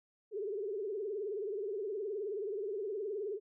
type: tone with vibrato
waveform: sine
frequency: 410 Hz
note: G#4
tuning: 22 cents flat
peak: -35 dBFS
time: 0.31-3.4 s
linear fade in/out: 50 ms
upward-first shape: triangle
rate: 19 Hz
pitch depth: 170 cents each way
effects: none